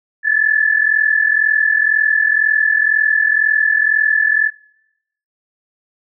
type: tone pair together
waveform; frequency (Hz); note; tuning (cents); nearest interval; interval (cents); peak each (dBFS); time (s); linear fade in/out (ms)
sine; 1712 / 1754; A6 / A6; -48 / -6; unison; 42; -14; 0.23-4.51; 50
effects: noise-tail reverb RT60 0.8 s tail -23 dB re dry